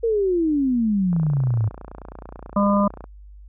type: exponential sweep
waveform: sine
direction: down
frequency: 471.6 to 103.83 Hz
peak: -17 dBFS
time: 0.03-1.69 s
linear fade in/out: 10 ms
type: click train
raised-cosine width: 1 ms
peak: -23 dBFS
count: 57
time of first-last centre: 1.13-3.041 s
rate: 29.3 Hz
type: harmonic tone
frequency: 201.9 Hz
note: G#3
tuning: 49 cents flat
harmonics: 1 / 3 / 5 / 6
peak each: -17 / -22 / -24 / -25 dBFS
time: 2.56-2.88 s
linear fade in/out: 5 ms
effects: added 50 Hz sine -40 dBFS peak until 3.48 s